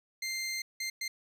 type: tone bursts at uneven times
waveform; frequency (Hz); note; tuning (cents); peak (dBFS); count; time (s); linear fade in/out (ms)
20% pulse; 2093; C7; 0; -28; 3; 0.22-0.62 / 0.8-0.9 / 1.01-1.08; 5
effects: resampled to 32000 Hz